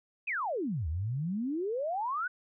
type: exponential two-way sweep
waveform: sine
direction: down then up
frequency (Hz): 2663 to 73.2 to 1533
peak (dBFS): -30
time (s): 0.27-2.28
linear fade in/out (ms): 10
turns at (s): 0.88
effects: none